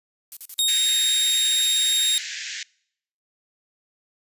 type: noise bursts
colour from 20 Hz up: violet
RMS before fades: -34 dBFS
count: 7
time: 0.32-0.889 s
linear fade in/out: 0 ms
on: 47 ms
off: 40 ms
type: tone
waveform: sawtooth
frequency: 3729 Hz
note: A#7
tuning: in tune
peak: -15 dBFS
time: 0.59-2.18 s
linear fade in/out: 0 ms
type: band-pass noise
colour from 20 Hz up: pink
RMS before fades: -33 dBFS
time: 0.68-2.63 s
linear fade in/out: 2 ms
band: 1600 to 7400 Hz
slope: 96 dB/octave
effects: noise-tail reverb RT60 0.7 s tail -25 dB re dry + resampled to 32000 Hz